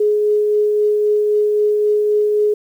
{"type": "tone with tremolo", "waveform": "sine", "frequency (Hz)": 419.9, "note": "G#4", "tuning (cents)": 19, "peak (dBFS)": -11, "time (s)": [0, 2.54], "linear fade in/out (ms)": 5, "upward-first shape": "triangle", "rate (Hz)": 3.8, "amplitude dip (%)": 25, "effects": ["8-bit"]}